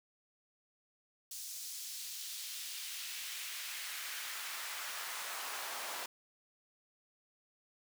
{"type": "noise with high-pass filter sweep", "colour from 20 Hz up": "pink", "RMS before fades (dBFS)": -43, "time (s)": [1.31, 6.06], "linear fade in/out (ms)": 5, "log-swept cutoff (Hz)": [6000, 730], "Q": 1.1, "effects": []}